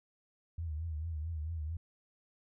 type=tone with vibrato; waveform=sine; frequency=79.7 Hz; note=D#2; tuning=42 cents sharp; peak=-35 dBFS; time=0.58-1.77 s; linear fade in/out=5 ms; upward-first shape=triangle; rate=4.5 Hz; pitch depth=120 cents each way; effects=none